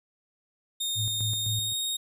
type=tone with pitch glide; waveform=sawtooth; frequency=3678 to 3725 Hz; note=A#7 to A#7; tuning=-24 to -2 cents; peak=-25 dBFS; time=0.8-1.97 s; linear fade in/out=10 ms; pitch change=+22 cents; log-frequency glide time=1.34-1.76 s
type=tone with tremolo; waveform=sine; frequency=110 Hz; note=A2; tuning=in tune; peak=-28 dBFS; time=0.95-1.74 s; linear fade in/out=50 ms; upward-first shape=square; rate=3.9 Hz; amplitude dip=70%
effects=none